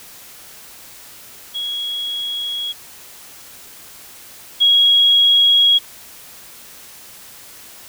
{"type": "tone pair in turn", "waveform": "sine", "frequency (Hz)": [3322, 3308], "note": ["G#7", "G#7"], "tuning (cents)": [0, -8], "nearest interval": "unison", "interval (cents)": 8, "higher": "first", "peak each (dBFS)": [-21, -9], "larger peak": "second", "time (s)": [[1.54, 2.73], [4.6, 5.79]], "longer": "neither", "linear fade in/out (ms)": 20, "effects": ["white hiss -40 dBFS RMS until 7.88 s"]}